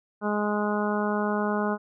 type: harmonic tone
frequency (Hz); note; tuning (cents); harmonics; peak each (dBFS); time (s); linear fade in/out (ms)
208.5; G#3; +7; 1 / 2 / 3 / 4 / 5 / 6 / 7; -27 / -30 / -32 / -33 / -34 / -35 / -35; 0.21-1.78; 50
effects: none